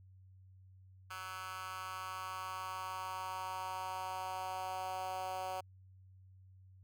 10% pulse tone with high-pass filter sweep, 186.7 Hz, F#3, 16 cents sharp, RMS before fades -42 dBFS, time 1.1-5.61 s, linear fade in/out 10 ms, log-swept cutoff 1400 to 670 Hz, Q 3.2, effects added 94 Hz sine -57 dBFS peak until 6.83 s

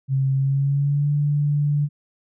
sine tone with pitch glide, 134.7 to 146.05 Hz, C#3 to D3, -49 to -9 cents, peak -17 dBFS, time 0.08-1.89 s, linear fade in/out 50 ms, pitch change +140 cents, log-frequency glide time 0.34-1.11 s, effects none

